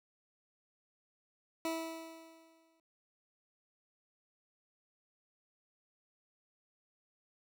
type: tone with exponential decay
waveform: 20% pulse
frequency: 326.1 Hz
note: E4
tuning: 19 cents flat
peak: -28 dBFS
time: 1.65-2.8 s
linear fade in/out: 1 ms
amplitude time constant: 250 ms
effects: none